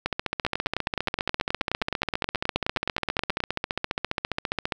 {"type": "two click trains", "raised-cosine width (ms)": 0.3, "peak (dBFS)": [-9, -9], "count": [70, 29], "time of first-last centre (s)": [[0.06, 4.722], [0.45, 3.404]], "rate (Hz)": [14.8, 9.48], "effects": ["8-bit"]}